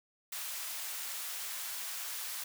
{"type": "high-pass noise", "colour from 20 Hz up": "white", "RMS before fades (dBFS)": -40, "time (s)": [0.32, 2.44], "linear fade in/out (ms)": 5, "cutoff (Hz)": 870, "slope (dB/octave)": 12, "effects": []}